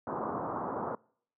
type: low-pass noise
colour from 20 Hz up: white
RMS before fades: -35 dBFS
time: 0.07-0.95 s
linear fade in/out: 2 ms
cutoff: 1200 Hz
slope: 48 dB/octave
effects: noise-tail reverb RT60 0.6 s tail -26 dB re dry + high-pass 150 Hz 12 dB/octave